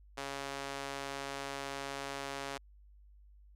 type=tone with high-pass filter; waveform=sawtooth; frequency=138.59 Hz; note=C#3; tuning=in tune; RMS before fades=-41 dBFS; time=0.17-2.58 s; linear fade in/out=10 ms; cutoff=520 Hz; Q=0.65; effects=added 50 Hz sine -56 dBFS peak until 3.55 s + low-pass 9000 Hz 12 dB/octave